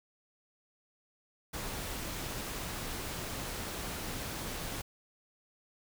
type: noise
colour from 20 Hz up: pink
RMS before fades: -39 dBFS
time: 1.53-4.82 s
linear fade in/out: 10 ms
effects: none